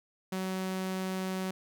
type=tone; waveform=sawtooth; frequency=187.8 Hz; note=F#3; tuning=26 cents sharp; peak=-28 dBFS; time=0.32-1.51 s; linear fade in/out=5 ms; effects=none